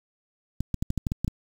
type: clicks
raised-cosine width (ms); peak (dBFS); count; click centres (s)
5; -14; 9; 0.606 / 0.743 / 0.825 / 0.904 / 0.977 / 1.068 / 1.119 / 1.246 / 1.279
effects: 7-bit